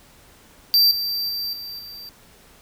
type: tone with level steps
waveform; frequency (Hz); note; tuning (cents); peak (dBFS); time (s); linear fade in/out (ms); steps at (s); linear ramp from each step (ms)
square; 4686; D8; -5; -13 / -23 / -25 / -32 / -36; 0.74-2.09; 0; 0.91 / 1.29 / 1.53 / 1.79; 2
effects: pink hiss -51 dBFS RMS until 2.61 s